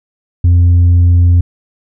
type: tone with tanh clipping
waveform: sine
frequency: 87.31 Hz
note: F2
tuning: in tune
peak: -5 dBFS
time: 0.44-1.41 s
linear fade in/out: 5 ms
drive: 2 dB
effects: none